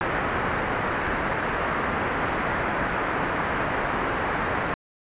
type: low-pass noise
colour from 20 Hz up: white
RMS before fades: -26 dBFS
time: 0.01-4.74 s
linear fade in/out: 0 ms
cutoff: 1800 Hz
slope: 24 dB/octave
effects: resampled to 8000 Hz